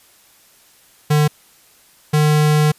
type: tone pair in turn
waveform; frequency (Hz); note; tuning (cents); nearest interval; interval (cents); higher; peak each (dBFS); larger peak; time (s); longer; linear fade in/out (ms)
square; 150 / 151.22; D3 / D#3; +37 / -49; unison; 14; second; -12; neither; 1.1-1.28 / 2.13-2.72; second; 10
effects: white hiss -51 dBFS RMS until 2.78 s + resampled to 32000 Hz